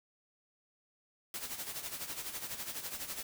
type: noise with tremolo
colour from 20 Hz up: white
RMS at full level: -39 dBFS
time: 1.34-3.23 s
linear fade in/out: 2 ms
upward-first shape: sine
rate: 12 Hz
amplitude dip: 65%
effects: none